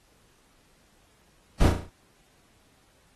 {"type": "noise with echo", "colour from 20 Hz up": "brown", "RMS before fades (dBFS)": -18, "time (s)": [1.6, 1.69], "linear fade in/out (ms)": 10, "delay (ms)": 35, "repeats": 6, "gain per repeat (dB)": -5, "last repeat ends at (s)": 1.9, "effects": ["pink hiss -63 dBFS RMS until 3.15 s", "AAC 32 kbps"]}